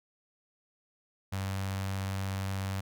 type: tone with notch filter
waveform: sawtooth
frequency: 96.7 Hz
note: G2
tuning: 23 cents flat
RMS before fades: -34 dBFS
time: 1.32-2.81 s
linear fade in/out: 10 ms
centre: 350 Hz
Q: 0.9
effects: none